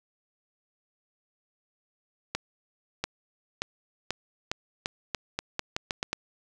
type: accelerating click train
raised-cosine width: 0.2 ms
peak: -11 dBFS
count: 13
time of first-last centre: 2.35-6.13 s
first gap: 690 ms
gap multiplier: 0.84
effects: none